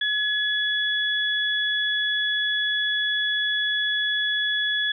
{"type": "tone pair together", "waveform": "sine", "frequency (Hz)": [1697, 3394], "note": ["G#6", "G#7"], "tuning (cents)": [37, 37], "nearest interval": "octave", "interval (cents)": 1200, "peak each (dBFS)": -24, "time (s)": [0.01, 4.92], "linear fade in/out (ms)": 5, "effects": []}